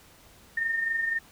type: tone with amplitude modulation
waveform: sine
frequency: 1823 Hz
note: A#6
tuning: 39 cents flat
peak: -23 dBFS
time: 0.57-1.19 s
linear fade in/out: 5 ms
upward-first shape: sine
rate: 23.9 Hz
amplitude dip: 50%
effects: pink hiss -55 dBFS RMS until 1.31 s